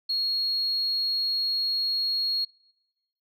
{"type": "tone", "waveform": "sine", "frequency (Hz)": 4300, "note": "C8", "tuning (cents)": 47, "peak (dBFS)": -23, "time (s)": [0.09, 2.45], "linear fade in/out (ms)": 10, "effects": ["noise-tail reverb RT60 1.0 s tail -24 dB re dry", "tanh soft clip ceiling -19 dBFS"]}